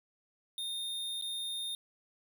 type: tone with dropouts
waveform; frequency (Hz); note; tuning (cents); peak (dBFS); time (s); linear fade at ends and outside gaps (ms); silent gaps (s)
square; 3658; A#7; -33; -36; 0.58-1.75; 1; 1.213-1.222
effects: none